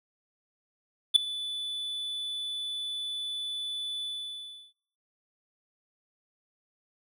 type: tone with ADSR envelope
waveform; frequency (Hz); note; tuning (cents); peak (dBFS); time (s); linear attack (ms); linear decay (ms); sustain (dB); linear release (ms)
triangle; 3480; A7; -20; -10; 1.14-4.73; 21; 3; -21; 700
effects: noise-tail reverb RT60 0.7 s tail -21 dB re dry